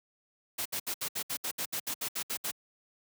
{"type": "noise bursts", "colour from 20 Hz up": "white", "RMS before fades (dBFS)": -34, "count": 14, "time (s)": [0.58, 2.515], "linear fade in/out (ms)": 10, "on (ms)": 76, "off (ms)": 67, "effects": ["high-pass 100 Hz 12 dB/octave"]}